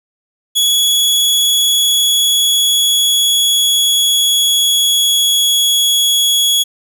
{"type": "tone with pitch glide", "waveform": "sawtooth", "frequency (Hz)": [3369, 3350], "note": ["G#7", "G#7"], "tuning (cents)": [24, 14], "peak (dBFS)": -7, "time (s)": [0.55, 6.64], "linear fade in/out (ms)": 20, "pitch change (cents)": -10, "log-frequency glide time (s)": [1.44, 5.54], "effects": ["8-bit"]}